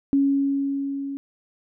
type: tone with level ramp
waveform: sine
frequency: 277.2 Hz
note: C#4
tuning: in tune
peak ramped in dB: -15 to -28 dBFS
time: 0.13-1.17 s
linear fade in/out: 0 ms
effects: none